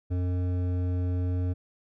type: tone with hard clipping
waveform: sine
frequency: 89.9 Hz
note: F#2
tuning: 49 cents flat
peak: -27 dBFS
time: 0.1-1.54 s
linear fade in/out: 20 ms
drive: 11 dB
effects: none